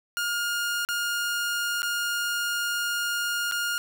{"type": "tone with dropouts", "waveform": "sawtooth", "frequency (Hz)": 1418, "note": "F6", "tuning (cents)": 26, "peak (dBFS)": -22, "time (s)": [0.17, 3.78], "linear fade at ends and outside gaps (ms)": 0, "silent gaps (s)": [[0.85, 0.888], [1.82, 1.83], [3.513, 3.521]], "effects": []}